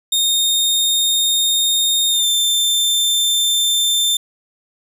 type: tone with pitch glide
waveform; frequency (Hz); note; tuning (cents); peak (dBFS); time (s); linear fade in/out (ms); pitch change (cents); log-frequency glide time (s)
sawtooth; 3683 to 3570; A#7 to A7; -22 to +24; -11; 0.12-4.17; 5; -54; 2.09-2.26
effects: none